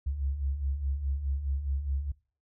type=beating tone pair; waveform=sine; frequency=65.41 / 70.21 Hz; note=C2 / C#2; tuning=0 / +23 cents; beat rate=4.8 Hz; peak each=-36 / -29 dBFS; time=0.06-2.12 s; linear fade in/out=10 ms; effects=noise-tail reverb RT60 0.4 s tail -23 dB re dry